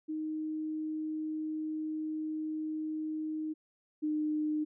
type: tone pair in turn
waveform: sine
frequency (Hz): 311.1 / 304.9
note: D#4 / D#4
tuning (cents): 0 / -35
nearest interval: unison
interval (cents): 35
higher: first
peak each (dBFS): -33 / -29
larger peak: second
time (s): 0.08-3.54 / 4.02-4.65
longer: first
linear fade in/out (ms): 20
effects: none